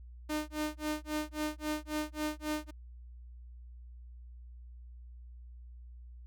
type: tone with tremolo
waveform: sawtooth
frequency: 304.2 Hz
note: D#4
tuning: 39 cents flat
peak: -27 dBFS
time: 0.29-2.71 s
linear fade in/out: 10 ms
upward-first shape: sine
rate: 3.7 Hz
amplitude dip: 100%
effects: added 60 Hz sine -47 dBFS peak until 6.26 s